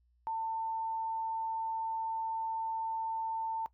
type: tone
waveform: sine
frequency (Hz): 896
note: A5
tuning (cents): +31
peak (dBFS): -32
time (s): 0.27-3.66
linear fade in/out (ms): 0
effects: noise-tail reverb RT60 0.1 s tail -18 dB re dry + added 60 Hz sine -67 dBFS peak until 3.73 s